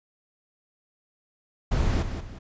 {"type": "noise with echo", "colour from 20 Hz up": "brown", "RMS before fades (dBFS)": -23, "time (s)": [1.71, 2.03], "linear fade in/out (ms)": 10, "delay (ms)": 180, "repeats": 2, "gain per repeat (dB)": -8, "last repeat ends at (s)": 2.39, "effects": ["resampled to 16000 Hz"]}